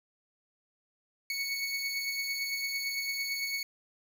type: beating tone pair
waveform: 25% pulse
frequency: 2217 / 2225.9 Hz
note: C#7 / C#7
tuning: 0 / +7 cents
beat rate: 8.9 Hz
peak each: -29 / -36 dBFS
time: 1.3-3.63 s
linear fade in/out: 2 ms
effects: none